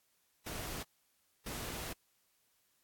pink noise bursts at uneven times, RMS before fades -42 dBFS, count 2, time 0.46-0.83 / 1.46-1.93 s, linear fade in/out 5 ms, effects white hiss -75 dBFS RMS until 2.83 s + AAC 64 kbps

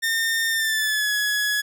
sawtooth tone with pitch glide, 1818 to 1686.5 Hz, A#6 to G#6, -44 to +26 cents, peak -17 dBFS, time 0.02-1.62 s, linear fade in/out 20 ms, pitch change -130 cents, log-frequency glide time 0.49-1.11 s, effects none

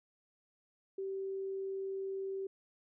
sine tone, 387 Hz, G4, 22 cents flat, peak -36 dBFS, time 0.98-2.47 s, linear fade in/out 5 ms, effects none

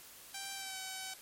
5% pulse tone with pitch glide, 784 to 759.9 Hz, G5 to F#5, 0 to +46 cents, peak -29 dBFS, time 0.34-1.14 s, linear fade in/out 5 ms, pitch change -54 cents, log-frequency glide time 0.54-0.78 s, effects white hiss -54 dBFS RMS until 1.21 s + MP3 64 kbps

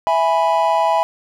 triangle chord, E major, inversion none, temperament equal, 659.3 / 830.6 / 987.8 Hz, E5 / G#5 / B5, 0 / 0 / 0 cents, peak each -16 dBFS, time 0.07-1.03 s, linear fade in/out 0 ms, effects none

